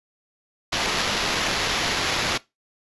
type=noise with sample-and-hold; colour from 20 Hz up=white; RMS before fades=-24 dBFS; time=0.72-2.38 s; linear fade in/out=10 ms; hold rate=8820 Hz; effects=noise-tail reverb RT60 0.2 s tail -20 dB re dry + resampled to 24000 Hz